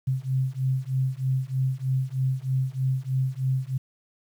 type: beating tone pair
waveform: sine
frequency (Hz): 129.8 / 133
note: C3 / C3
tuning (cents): -13 / +29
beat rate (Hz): 3.2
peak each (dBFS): -26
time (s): 0.07-3.78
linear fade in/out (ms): 10
effects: 9-bit